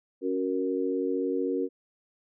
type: chord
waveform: sine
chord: F# major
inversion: second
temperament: equal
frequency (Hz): 277.2 / 370 / 466.2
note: C#4 / F#4 / A#4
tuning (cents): 0 / 0 / 0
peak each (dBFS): -30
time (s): 0.21-1.69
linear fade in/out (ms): 50
effects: none